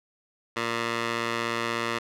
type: tone with band-pass filter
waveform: 15% pulse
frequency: 116.54 Hz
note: A#2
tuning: in tune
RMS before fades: -29 dBFS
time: 0.56-1.99 s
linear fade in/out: 10 ms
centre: 1900 Hz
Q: 0.73
effects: none